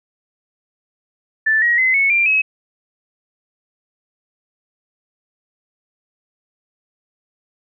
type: tone with pitch steps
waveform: sine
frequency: 1760 / 1897.2 / 2045 / 2205 / 2377 / 2562 Hz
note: A6 / A#6 / C7 / C#7 / D7 / E7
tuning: 0 / +30 / -40 / -10 / +20 / -50 cents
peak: -12 dBFS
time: 1.46-2.42 s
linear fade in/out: 10 ms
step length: 160 ms
effects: none